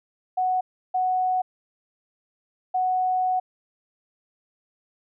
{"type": "tone bursts at uneven times", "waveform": "sine", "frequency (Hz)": 740, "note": "F#5", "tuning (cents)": 0, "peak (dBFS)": -20, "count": 3, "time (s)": [[0.37, 0.61], [0.94, 1.42], [2.74, 3.4]], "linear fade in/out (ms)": 10, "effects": []}